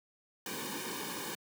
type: noise with comb filter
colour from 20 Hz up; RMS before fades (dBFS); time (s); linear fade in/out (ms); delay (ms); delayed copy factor
pink; -39; 0.46-1.35; 2; 1.5; -0.85
effects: high-pass 200 Hz 12 dB/octave